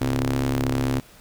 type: ring-modulated tone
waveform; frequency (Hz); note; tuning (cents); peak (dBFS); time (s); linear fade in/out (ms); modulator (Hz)
sawtooth; 69.3; C#2; 0; -14; 0.01-1; 5; 190
effects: pink hiss -50 dBFS RMS until 1.2 s